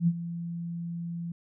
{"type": "tone with ADSR envelope", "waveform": "sine", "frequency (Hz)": 170, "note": "F3", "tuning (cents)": -46, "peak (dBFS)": -18, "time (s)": [0, 1.32], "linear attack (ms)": 73, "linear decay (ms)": 51, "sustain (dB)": -14, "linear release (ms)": 4, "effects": []}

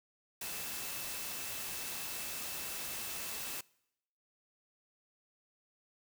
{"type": "tone in noise", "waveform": "sine", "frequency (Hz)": 2637, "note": "E7", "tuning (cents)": 0, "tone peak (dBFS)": -52, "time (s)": [0.41, 3.61], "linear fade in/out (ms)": 5, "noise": "white", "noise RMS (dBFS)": -41, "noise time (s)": [0.41, 3.61], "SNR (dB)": -14, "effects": ["noise-tail reverb RT60 0.8 s tail -24 dB re dry"]}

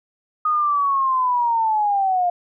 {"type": "linear sweep", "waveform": "sine", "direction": "down", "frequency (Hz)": [1244.5, 698.5], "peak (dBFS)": -16, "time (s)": [0.45, 2.3], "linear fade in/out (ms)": 5, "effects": []}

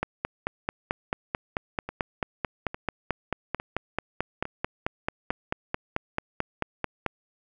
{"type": "two click trains", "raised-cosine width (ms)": 0.5, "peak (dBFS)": [-19, -11], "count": [5, 33], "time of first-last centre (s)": [[1.89, 5.309], [0.03, 7.063]], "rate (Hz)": [1.17, 4.55], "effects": []}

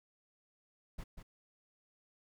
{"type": "noise with echo", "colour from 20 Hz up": "brown", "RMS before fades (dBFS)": -43, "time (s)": [0.98, 1.04], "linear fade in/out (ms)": 10, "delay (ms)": 190, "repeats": 1, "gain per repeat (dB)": -6, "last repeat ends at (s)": 1.23, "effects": []}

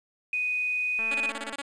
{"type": "tone", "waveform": "sine", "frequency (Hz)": 2489, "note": "D#7", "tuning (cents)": 0, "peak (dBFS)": -25, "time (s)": [0.33, 1.3], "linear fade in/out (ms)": 2}
{"type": "click train", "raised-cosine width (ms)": 0.5, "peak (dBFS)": -27, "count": 121, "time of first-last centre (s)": [0.99, 1.528], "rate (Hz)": 223}
{"type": "tone bursts", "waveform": "5% pulse", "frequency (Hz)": 281.4, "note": "C#4", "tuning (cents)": 26, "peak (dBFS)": -21, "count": 9, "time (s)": [1.11, 1.618], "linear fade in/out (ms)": 5, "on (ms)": 36, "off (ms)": 23}
{"effects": ["resampled to 22050 Hz", "9-bit"]}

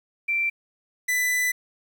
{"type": "tone pair in turn", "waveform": ["sine", "45% pulse"], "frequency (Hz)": [2349, 1993.1], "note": ["D7", "B6"], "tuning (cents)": [0, 15], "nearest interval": "minor third", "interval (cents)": 285, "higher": "first", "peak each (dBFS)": -21, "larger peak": "neither", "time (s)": [[0.28, 0.5], [1.08, 1.52]], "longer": "second", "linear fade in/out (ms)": 10, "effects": ["9-bit"]}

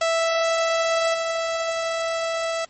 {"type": "tone with level steps", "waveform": "sawtooth", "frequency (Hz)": 659.3, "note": "E5", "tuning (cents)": 0, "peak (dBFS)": [-15, -19], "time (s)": [0.01, 2.65], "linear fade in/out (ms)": 5, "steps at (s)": 1.14, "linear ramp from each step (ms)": 5, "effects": ["pink hiss -57 dBFS RMS until 2.69 s", "MP3 32 kbps"]}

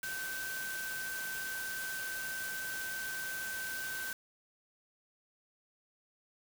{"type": "tone in noise", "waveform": "sine", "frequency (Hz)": 1542, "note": "G6", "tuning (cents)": -29, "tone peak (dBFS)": -38, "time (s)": [0.03, 4.13], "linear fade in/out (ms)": 2, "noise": "white", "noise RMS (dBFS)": -43, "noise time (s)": [0.03, 4.13], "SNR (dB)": 2, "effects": []}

